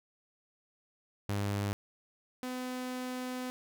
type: tone pair in turn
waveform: sawtooth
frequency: 101.2 / 252.9 Hz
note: G#2 / B3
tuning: -44 / +41 cents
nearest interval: octave + major third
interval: 1585 cents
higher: second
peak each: -27 / -32 dBFS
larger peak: first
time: 1.29-1.73 / 2.43-3.5 s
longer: second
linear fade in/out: 0 ms
effects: none